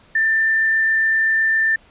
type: tone with frequency modulation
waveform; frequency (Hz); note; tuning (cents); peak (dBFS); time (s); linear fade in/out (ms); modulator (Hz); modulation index
sine; 1783; A6; +22; -14; 0.15-1.76; 5; 27.6; 0.32
effects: pink hiss -51 dBFS RMS until 1.9 s + resampled to 8000 Hz